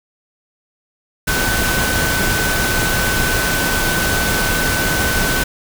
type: tone in noise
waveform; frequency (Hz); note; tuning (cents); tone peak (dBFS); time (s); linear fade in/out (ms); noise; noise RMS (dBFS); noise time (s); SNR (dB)
sine; 1514; F#6; +39; -20; 1.27-5.44; 10; pink; -18; 1.27-5.44; -5
effects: none